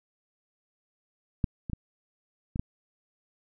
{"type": "clicks", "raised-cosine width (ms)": 5, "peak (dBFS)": [-12, -22, -19, -20, -16], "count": 5, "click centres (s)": [1.442, 1.698, 1.733, 2.559, 2.595], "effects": []}